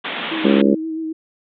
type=band-pass noise; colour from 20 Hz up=white; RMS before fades=-26 dBFS; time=0.04-0.62 s; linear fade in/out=10 ms; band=160 to 3600 Hz; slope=96 dB/octave
type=tone with vibrato; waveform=sine; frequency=320.1 Hz; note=D#4; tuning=49 cents sharp; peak=-22 dBFS; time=0.31-1.13 s; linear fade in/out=10 ms; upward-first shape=sine; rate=7.6 Hz; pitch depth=25 cents each way
type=harmonic tone; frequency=69.3 Hz; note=C#2; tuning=in tune; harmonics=3 / 4 / 5 / 6 / 7 / 8; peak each=-15 / -17 / -19 / -21 / -22 / -23 dBFS; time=0.44-0.75 s; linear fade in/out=10 ms
effects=none